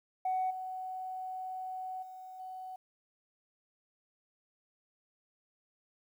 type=tone with level steps; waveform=sine; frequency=747 Hz; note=F#5; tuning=16 cents sharp; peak=-28 / -37 / -45 / -41 dBFS; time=0.25-2.76 s; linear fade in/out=5 ms; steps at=0.5 / 2.02 / 2.39 s; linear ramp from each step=10 ms; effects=tanh soft clip ceiling -26 dBFS + 11-bit